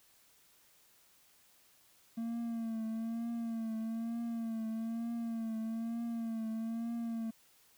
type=tone with vibrato; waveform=triangle; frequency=227.6 Hz; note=A#3; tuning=41 cents flat; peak=-33 dBFS; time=2.17-7.31 s; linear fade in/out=10 ms; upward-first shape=triangle; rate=1.1 Hz; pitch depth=51 cents each way; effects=white hiss -66 dBFS RMS until 7.77 s